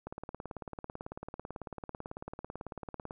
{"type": "click train", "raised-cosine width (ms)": 1, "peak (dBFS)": -26, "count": 56, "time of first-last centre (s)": [0.07, 3.109], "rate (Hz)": 18.1, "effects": []}